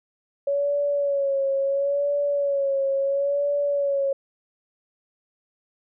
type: tone with vibrato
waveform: sine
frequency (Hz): 560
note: C#5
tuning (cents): +18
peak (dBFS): -20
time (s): 0.47-4.13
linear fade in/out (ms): 5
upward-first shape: sine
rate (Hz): 0.73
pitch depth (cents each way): 45
effects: none